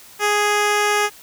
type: tone with low-pass filter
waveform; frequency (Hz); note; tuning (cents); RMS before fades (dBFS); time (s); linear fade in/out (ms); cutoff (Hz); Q
10% pulse; 415.3; G#4; 0; -18; 0.19-1.1; 50; 12000; 0.66
effects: white hiss -44 dBFS RMS until 1.22 s